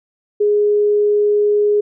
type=tone; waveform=sine; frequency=415.3 Hz; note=G#4; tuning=in tune; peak=-11 dBFS; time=0.4-1.81 s; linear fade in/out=10 ms; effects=none